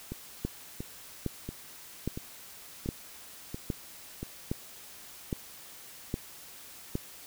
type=two click trains; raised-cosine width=3 ms; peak=-23 / -17 dBFS; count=7 / 9; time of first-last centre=0.12-4.23 / 0.45-6.954 s; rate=1.46 / 1.23 Hz; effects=white hiss -49 dBFS RMS until 7.26 s